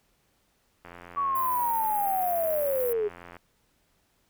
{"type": "click train", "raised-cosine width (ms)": 0.5, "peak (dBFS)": -29, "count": 220, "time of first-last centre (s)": [0.85, 3.367], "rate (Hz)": 87}
{"type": "linear sweep", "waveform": "sine", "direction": "down", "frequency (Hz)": [1140, 404.9], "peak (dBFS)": -24, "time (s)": [1.16, 3.09], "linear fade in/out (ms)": 20}
{"type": "high-pass noise", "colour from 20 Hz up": "white", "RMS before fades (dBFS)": -35, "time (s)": [1.35, 2.93], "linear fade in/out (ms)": 5, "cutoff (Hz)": 11000, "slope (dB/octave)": 48}
{"effects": ["pink hiss -69 dBFS RMS until 4.29 s"]}